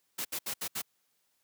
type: noise bursts at uneven times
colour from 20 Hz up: white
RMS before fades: -35 dBFS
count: 5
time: 0.18-0.25 / 0.32-0.39 / 0.46-0.54 / 0.61-0.68 / 0.75-0.82 s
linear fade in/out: 10 ms
effects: white hiss -75 dBFS RMS until 1.43 s + high-pass 100 Hz 12 dB/octave